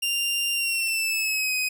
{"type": "tone with pitch glide", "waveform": "sawtooth", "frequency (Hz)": [2788, 2513], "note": ["F7", "D#7"], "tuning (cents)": [-4, 17], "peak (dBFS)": -20, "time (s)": [0.02, 1.69], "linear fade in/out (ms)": 10, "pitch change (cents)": -179, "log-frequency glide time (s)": [0.53, 1.55], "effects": []}